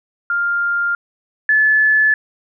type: tone pair in turn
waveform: sine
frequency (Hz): 1400 / 1728.9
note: F6 / A6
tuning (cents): +4 / -31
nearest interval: major third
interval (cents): 365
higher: second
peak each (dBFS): -15 / -10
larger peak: second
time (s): 0.3-0.95 / 1.49-2.14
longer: neither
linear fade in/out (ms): 2
effects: none